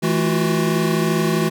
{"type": "tone cluster", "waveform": "square", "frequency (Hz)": [163.2, 215.9, 335.9, 347.9, 370.7], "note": ["E3", "A3", "E4", "F4", "F#4"], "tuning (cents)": [-17, -33, 33, -7, 3], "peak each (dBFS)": [-21, -23, -29, -29, -23], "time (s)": [0.02, 1.5], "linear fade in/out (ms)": 20, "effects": []}